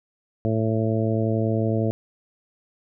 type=harmonic tone; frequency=110.9 Hz; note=A2; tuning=14 cents sharp; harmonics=1 / 2 / 3 / 4 / 5 / 6; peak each=-23 / -26 / -28 / -29 / -30 / -31 dBFS; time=0.45-1.91 s; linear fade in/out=0 ms; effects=none